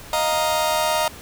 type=chord; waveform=sawtooth; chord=Eb suspended second; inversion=none; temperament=just; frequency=622.3 / 700 / 933.4 Hz; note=Eb5 / F5 / Bb5; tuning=0 / +4 / +2 cents; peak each=-18 / -22 / -18 dBFS; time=0.13-1.08 s; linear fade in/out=2 ms; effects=pink hiss -40 dBFS RMS until 1.21 s